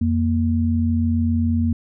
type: tone pair together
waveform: sine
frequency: 87.31 / 233.8 Hz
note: F2 / A#3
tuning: 0 / +5 cents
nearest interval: octave + perfect fourth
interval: 1705 cents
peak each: -19 dBFS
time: 0.01-1.73 s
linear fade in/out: 5 ms
effects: none